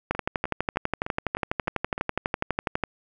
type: two click trains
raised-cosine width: 0.5 ms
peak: -16 / -9 dBFS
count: 7 / 34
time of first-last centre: 0.15-1.979 / 0.11-2.837 s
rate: 3.28 / 12.1 Hz
effects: none

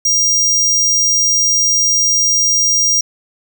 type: tone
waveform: square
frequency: 5700 Hz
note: F8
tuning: 34 cents sharp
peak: -11 dBFS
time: 0.05-3.01 s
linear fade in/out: 5 ms
effects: none

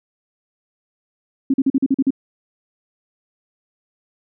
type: tone bursts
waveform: sine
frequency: 269.1 Hz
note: C4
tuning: 49 cents sharp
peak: -12 dBFS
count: 8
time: 1.5-2.106 s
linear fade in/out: 5 ms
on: 39 ms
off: 42 ms
effects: none

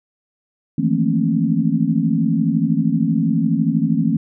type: tone cluster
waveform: sine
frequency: 159.5 / 171.9 / 217.7 / 231.1 / 270.2 Hz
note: D#3 / F3 / A3 / A#3 / C#4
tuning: +43 / -27 / -18 / -15 / -44 cents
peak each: -21 dBFS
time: 0.78-4.17 s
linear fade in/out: 5 ms
effects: none

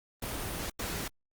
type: noise bursts at uneven times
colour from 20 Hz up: pink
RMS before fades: -36 dBFS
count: 2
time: 0.22-0.7 / 0.79-1.08 s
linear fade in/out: 5 ms
effects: Opus 32 kbps

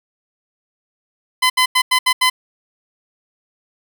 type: tone bursts at uneven times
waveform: 15% pulse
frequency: 1018 Hz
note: C6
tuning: 48 cents flat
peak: -5 dBFS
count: 6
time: 1.42-1.5 / 1.57-1.66 / 1.75-1.82 / 1.91-1.99 / 2.06-2.13 / 2.21-2.3 s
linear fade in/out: 10 ms
effects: none

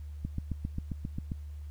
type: click train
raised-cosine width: 5 ms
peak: -21 dBFS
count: 9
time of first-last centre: 0.25-1.318 s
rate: 7.49 Hz
effects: added 74 Hz sine -39 dBFS peak until 1.7 s + pink hiss -66 dBFS RMS until 1.7 s

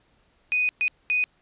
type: tone bursts at uneven times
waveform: sine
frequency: 2489 Hz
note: D#7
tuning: in tune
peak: -20 dBFS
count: 3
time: 0.52-0.69 / 0.81-0.88 / 1.1-1.24 s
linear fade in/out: 0 ms
effects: pink hiss -64 dBFS RMS until 1.41 s + resampled to 8000 Hz

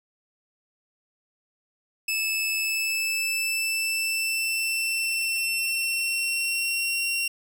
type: tone with pitch glide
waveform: sawtooth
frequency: 2617 to 2744 Hz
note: E7 to F7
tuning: -13 to -31 cents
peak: -21 dBFS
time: 2.08-7.28 s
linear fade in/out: 5 ms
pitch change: +82 cents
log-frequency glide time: 2.57-7.05 s
effects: none

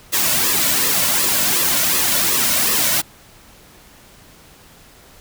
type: noise with flanger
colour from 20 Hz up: white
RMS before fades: -17 dBFS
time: 0.12-3.02 s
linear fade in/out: 20 ms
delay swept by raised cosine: 1.3 to 2.5 ms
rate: 2.7 Hz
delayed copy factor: -0.65
effects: pink hiss -46 dBFS RMS until 5.2 s

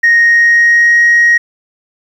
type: tone with pitch glide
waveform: sine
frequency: 1864.7 to 1884.2 Hz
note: A#6 to A#6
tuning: 0 to +18 cents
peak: -3 dBFS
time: 0.03-1.38 s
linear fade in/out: 10 ms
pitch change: +18 cents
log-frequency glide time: 0.18-1.02 s
effects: tanh soft clip ceiling -2 dBFS + 7-bit

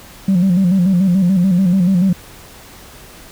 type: tone with vibrato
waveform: sine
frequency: 184.4 Hz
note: F#3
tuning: 6 cents flat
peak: -8 dBFS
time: 0.28-2.13 s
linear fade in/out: 5 ms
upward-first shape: square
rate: 6.9 Hz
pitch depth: 83 cents each way
effects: tanh soft clip ceiling -7 dBFS + pink hiss -39 dBFS RMS until 3.31 s

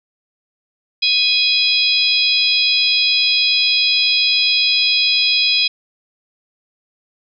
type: harmonic tone with a mistuned harmonic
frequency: 830.6 Hz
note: G#5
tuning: in tune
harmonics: 3 / 4 / 5 / 6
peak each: -18 / -18 / -18 / -18 dBFS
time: 1.02-5.68 s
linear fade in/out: 10 ms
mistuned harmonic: 5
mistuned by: -59 cents
effects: none

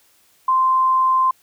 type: tone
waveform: sine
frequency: 1042 Hz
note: C6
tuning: 7 cents flat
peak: -13 dBFS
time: 0.48-1.31 s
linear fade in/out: 5 ms
effects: white hiss -57 dBFS RMS until 1.42 s

